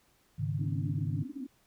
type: chord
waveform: sine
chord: Ab suspended fourth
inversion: none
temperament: equal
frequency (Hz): 103.83 / 138.59 / 155.56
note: Ab2 / Db3 / Eb3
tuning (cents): 0 / 0 / 0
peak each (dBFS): -34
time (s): 0.38-1.24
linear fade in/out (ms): 20
type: band-pass noise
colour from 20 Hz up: pink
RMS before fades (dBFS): -42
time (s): 0.59-1.47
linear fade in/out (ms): 10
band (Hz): 240 to 300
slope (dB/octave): 96
effects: pink hiss -68 dBFS RMS until 1.66 s